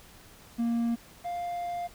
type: tone pair in turn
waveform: triangle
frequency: 233.6 / 700 Hz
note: A#3 / F5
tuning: +4 / +4 cents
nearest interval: octave + perfect fifth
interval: 1900 cents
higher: second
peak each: -23 / -29 dBFS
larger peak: first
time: 0.58-0.96 / 1.24-1.88 s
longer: second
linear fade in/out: 20 ms
effects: pink hiss -53 dBFS RMS until 1.94 s